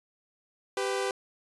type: tone pair together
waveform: sawtooth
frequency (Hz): 392 / 501.2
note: G4 / B4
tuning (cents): 0 / +25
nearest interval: major third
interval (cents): 425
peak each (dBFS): -26 / -28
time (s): 0.77-1.11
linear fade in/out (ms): 2
effects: resampled to 24000 Hz